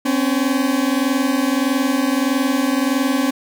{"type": "tone pair together", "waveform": "40% pulse", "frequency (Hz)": [257.8, 279.4], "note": ["C4", "C#4"], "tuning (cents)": [-26, 14], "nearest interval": "minor second", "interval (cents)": 140, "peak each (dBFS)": -18, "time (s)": [0.05, 3.31], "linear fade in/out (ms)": 10, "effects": []}